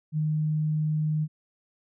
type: tone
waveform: sine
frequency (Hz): 153.9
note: D#3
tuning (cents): -19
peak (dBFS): -23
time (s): 0.12-1.28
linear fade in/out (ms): 50
effects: none